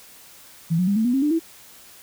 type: tone with pitch steps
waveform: sine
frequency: 164.81 / 181.81 / 200.6 / 221.3 / 244.1 / 269.3 / 297.1 / 327.7 Hz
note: E3 / F#3 / G3 / A3 / B3 / C#4 / D4 / E4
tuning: 0 / -30 / +40 / +10 / -20 / -50 / +20 / -10 cents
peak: -17 dBFS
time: 0.7-1.396 s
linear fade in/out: 20 ms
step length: 87 ms
effects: white hiss -47 dBFS RMS until 2.02 s